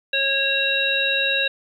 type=harmonic tone; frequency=547 Hz; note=C#5; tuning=23 cents flat; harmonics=1 / 3 / 5 / 7; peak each=-28 / -24 / -22 / -23 dBFS; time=0.13-1.48 s; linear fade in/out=5 ms; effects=9-bit